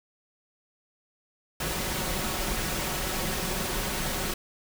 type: noise with comb filter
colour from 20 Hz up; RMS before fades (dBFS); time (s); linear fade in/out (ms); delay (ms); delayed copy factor
pink; -30; 1.6-4.34; 5; 5.4; +0.5
effects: none